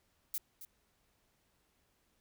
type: noise with echo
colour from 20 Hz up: violet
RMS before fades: -37 dBFS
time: 0.34-0.38 s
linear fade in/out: 2 ms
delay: 270 ms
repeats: 1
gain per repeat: -12 dB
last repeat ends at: 0.65 s
effects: pink hiss -75 dBFS RMS until 2.2 s